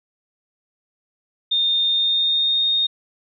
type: tone with pitch glide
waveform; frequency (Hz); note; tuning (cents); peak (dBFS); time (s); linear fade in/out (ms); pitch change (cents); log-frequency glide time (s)
sine; 3643 to 3694; A#7 to A#7; -41 to -16; -16; 1.51-2.87; 10; +25; 1.88-2.68
effects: none